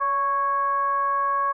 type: tone with frequency modulation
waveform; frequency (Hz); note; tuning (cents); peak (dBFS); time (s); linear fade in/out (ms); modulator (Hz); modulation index
sine; 1108.7; C#6; 0; -20; 0-1.53; 20; 543; 0.43
effects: none